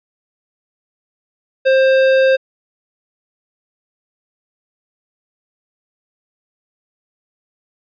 sine tone with tanh clipping, 529 Hz, C5, 19 cents sharp, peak -11 dBFS, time 1.65-2.37 s, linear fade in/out 20 ms, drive 16 dB, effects resampled to 11025 Hz

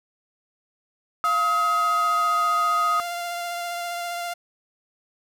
sawtooth tone with vibrato, 695 Hz, F5, 9 cents flat, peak -24 dBFS, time 1.24-4.34 s, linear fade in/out 10 ms, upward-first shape triangle, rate 15 Hz, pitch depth 17 cents each way
sine tone with pitch glide, 1272 to 1254.5 Hz, D#6 to D#6, +38 to +14 cents, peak -19 dBFS, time 1.24-3 s, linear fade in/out 0 ms, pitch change -24 cents, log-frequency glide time 1.57-2.47 s
effects none

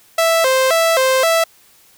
sawtooth tone with vibrato, 587.3 Hz, D5, in tune, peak -8 dBFS, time 0.18-1.44 s, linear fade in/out 5 ms, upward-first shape square, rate 1.9 Hz, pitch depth 200 cents each way, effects white hiss -50 dBFS RMS until 1.97 s

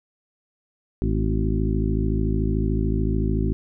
harmonic tone with a mistuned harmonic, 53.6 Hz, A1, 45 cents flat, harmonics 1 / 2 / 3 / 4 / 5 / 6 / 7, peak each -23 / -26 / -28 / -29 / -30 / -31 / -31 dBFS, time 1.02-3.53 s, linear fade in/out 0 ms, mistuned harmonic 5, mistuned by -55 cents, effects none

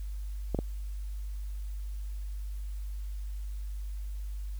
clicks, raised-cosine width 2 ms, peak -16 dBFS, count 2, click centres 0.547 / 0.589 s, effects added 50 Hz sine -34 dBFS peak until 4.59 s + white hiss -60 dBFS RMS until 4.59 s

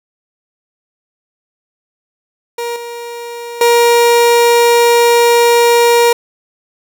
30% pulse tone with level steps, 472.8 Hz, A#4, 24 cents sharp, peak -15 / -21 / -4 dBFS, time 2.58-6.13 s, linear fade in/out 5 ms, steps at 2.76 / 3.61 s, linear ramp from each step 2 ms, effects none

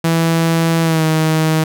sawtooth tone with pitch glide, 164.81 to 158.19 Hz, E3 to D#3, 0 to +29 cents, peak -8 dBFS, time 0.04-1.64 s, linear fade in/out 5 ms, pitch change -71 cents, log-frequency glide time 0.82-1.04 s, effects none

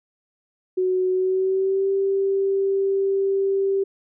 sine tone with pitch glide, 370 to 390.9 Hz, F#4 to G4, 0 to -5 cents, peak -18 dBFS, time 0.77-3.84 s, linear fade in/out 10 ms, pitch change +95 cents, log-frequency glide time 1.11-1.9 s, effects none

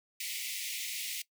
pink high-pass noise, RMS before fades -38 dBFS, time 0.2-1.22 s, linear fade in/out 5 ms, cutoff 2000 Hz, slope 96 dB/octave, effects noise-tail reverb RT60 0.1 s tail -19 dB re dry

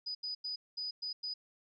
sine tone bursts at uneven times, 4967 Hz, D#8, 4 cents flat, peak -36 dBFS, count 6, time 0.06-0.15 / 0.23-0.35 / 0.44-0.56 / 0.77-0.91 / 1.02-1.13 / 1.23-1.34 s, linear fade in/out 10 ms, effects none

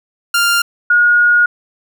sawtooth / sine tone pair in turn, 1397 / 1439.6 Hz, F6 / F#6, 0 / -48 cents, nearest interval minor second, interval 52 cents, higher second, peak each -7 dBFS, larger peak neither, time 0.34-0.62 / 0.9-1.46 s, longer second, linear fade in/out 5 ms, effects none

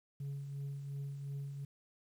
sine tone with tremolo, 140 Hz, C#3, 18 cents sharp, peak -35 dBFS, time 0.2-1.65 s, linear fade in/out 5 ms, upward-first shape triangle, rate 2.8 Hz, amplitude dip 55%, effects tanh soft clip ceiling -37 dBFS + 11-bit

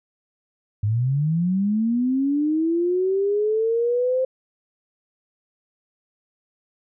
sine linear sweep, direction up, 100 to 523.3 Hz, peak -18 dBFS, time 0.83-4.25 s, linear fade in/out 5 ms, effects none

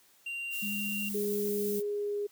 triangle tone, 2769 Hz, F7, 15 cents flat, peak -33 dBFS, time 0.26-1.09 s, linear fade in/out 5 ms
violet noise, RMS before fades -39 dBFS, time 0.5-1.83 s, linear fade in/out 50 ms
sine tone with vibrato, 203 Hz, G#3, 39 cents flat, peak -35 dBFS, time 0.62-1.8 s, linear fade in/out 10 ms, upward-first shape square, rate 11 Hz, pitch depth 9 cents each way
sine tone with pitch glide, 413.5 to 410.4 Hz, G#4 to G#4, -8 to -21 cents, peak -30 dBFS, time 1.14-2.27 s, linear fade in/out 10 ms, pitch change -13 cents, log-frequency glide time 1.7-2.16 s
effects white hiss -63 dBFS RMS until 2.31 s + high-pass 100 Hz 12 dB/octave

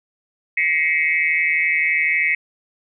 sine tone cluster, 1921 / 2100 / 2252 / 2575 Hz, B6 / C7 / C#7 / E7, -48 / +6 / +27 / -41 cents, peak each -22 / -20 / -20 / -26 dBFS, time 0.57-2.35 s, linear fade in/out 5 ms, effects none

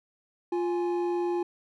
triangle tone pair together, 350 / 833.2 Hz, F4 / G#5, +4 / +5 cents, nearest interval octave + minor third, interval 1501 cents, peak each -24 / -33 dBFS, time 0.52-1.43 s, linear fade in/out 5 ms, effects none

